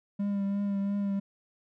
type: tone with vibrato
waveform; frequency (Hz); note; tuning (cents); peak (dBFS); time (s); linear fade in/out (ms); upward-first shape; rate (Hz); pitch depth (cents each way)
triangle; 200; G3; +35; -25; 0.19-1.2; 10; triangle; 2.9; 27
effects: none